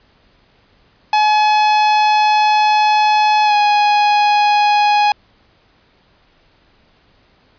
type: tone with pitch glide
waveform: 45% pulse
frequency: 849 to 832 Hz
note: G#5 to G#5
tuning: +38 to +3 cents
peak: -10 dBFS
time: 1.13-5.12 s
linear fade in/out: 2 ms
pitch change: -35 cents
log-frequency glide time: 3.44-3.54 s
effects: pink hiss -54 dBFS RMS until 7.58 s + resampled to 11025 Hz

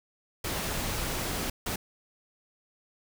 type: noise bursts at uneven times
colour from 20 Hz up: pink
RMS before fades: -32 dBFS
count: 2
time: 0.44-1.5 / 1.66-1.76 s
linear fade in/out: 5 ms
effects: none

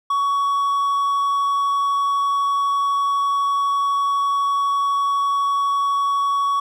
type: tone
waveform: triangle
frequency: 1122 Hz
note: C#6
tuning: 21 cents sharp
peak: -15 dBFS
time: 0.1-6.6 s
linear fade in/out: 5 ms
effects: none

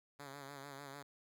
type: tone with vibrato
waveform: 5% pulse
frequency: 140 Hz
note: C#3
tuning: 18 cents sharp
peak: -37 dBFS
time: 0.19-1.03 s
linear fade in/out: 10 ms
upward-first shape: sine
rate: 6.7 Hz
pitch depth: 55 cents each way
effects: none

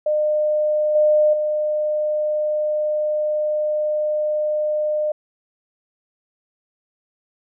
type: tone with level steps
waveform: sine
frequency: 606 Hz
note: D#5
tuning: 46 cents flat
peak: -16 / -12 / -18 dBFS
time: 0.06-5.12 s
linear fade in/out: 5 ms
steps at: 0.95 / 1.33 s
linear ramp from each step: 5 ms
effects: none

